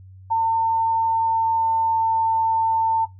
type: tone with pitch glide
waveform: sine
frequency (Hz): 903 to 897.3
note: A5 to A5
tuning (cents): +45 to +34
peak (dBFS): -16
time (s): 0.3-3.06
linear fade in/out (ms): 20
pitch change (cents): -11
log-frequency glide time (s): 1.13-2.27
effects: noise-tail reverb RT60 0.2 s tail -17 dB re dry + added 94 Hz sine -41 dBFS peak until 3.19 s